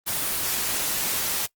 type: noise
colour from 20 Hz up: white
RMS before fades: -26 dBFS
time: 0.06-1.47 s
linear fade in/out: 20 ms
effects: noise-tail reverb RT60 0.1 s tail -22 dB re dry + Opus 24 kbps